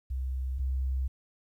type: tone pair in turn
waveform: sine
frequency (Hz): 65 / 65.6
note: C2 / C2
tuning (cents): -11 / +5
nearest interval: unison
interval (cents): 16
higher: second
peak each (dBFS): -29 / -26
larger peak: second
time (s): 0.1-0.59 / 0.59-1.08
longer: neither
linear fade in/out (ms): 10
effects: tanh soft clip ceiling -22 dBFS + 11-bit